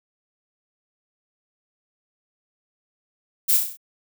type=noise with echo; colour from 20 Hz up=violet; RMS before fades=-18 dBFS; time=3.48-3.58 s; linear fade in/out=20 ms; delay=32 ms; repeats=6; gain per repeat=-4 dB; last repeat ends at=3.772 s; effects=none